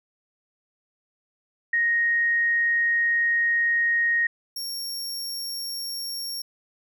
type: tone pair in turn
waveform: sine / sawtooth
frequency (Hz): 1869 / 5525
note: A#6 / F8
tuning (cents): +4 / -20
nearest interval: octave + perfect fifth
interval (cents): 1876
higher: second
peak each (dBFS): -19 / -27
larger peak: first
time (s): 1.73-4.27 / 4.56-6.42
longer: first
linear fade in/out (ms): 5
effects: none